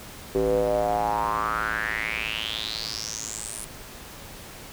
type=tone with band-pass filter sweep; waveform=square; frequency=55 Hz; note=A1; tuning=in tune; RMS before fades=-27 dBFS; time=0.35-3.65 s; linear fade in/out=0 ms; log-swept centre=410 to 10000 Hz; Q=6.3; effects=pink hiss -42 dBFS RMS until 4.72 s